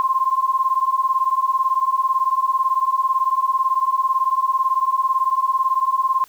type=beating tone pair; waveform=sine; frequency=1046.5 / 1064.5 Hz; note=C6 / C6; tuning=0 / +30 cents; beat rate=18 Hz; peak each=-19 dBFS; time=0-6.24 s; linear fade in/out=0 ms; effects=white hiss -51 dBFS RMS until 6.28 s